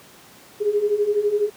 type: beating tone pair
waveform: sine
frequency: 405.9 / 417.9 Hz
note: G#4 / G#4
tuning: -40 / +11 cents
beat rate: 12 Hz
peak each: -23 / -19 dBFS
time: 0.6-1.5 s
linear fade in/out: 20 ms
effects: pink hiss -47 dBFS RMS until 1.56 s + high-pass 150 Hz 12 dB/octave

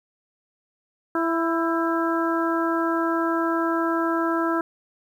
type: harmonic tone with a mistuned harmonic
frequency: 331.9 Hz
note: E4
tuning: 12 cents sharp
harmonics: 1 / 2 / 3 / 4 / 5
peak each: -23 / -29 / -29 / -27 / -32 dBFS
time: 1.15-4.61 s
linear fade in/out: 2 ms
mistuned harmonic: 5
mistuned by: -52 cents
effects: 9-bit

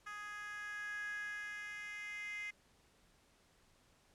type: tone with high-pass filter sweep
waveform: 10% pulse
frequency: 415.9 Hz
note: G#4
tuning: 2 cents sharp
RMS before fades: -45 dBFS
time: 0.06-2.51 s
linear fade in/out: 10 ms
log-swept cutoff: 1400 to 2100 Hz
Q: 8.4
effects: pink hiss -70 dBFS RMS until 4.14 s + low-pass 10000 Hz 12 dB/octave

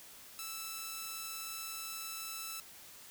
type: tone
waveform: 5% pulse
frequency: 1318.5 Hz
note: E6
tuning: in tune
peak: -29 dBFS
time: 0.39-2.6 s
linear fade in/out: 0 ms
effects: white hiss -54 dBFS RMS until 3.1 s

